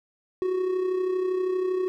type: tone with amplitude modulation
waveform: triangle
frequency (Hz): 370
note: F#4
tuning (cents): 0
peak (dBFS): -19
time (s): 0.42-1.88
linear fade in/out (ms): 0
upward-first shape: sine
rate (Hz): 32.6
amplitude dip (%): 50
effects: none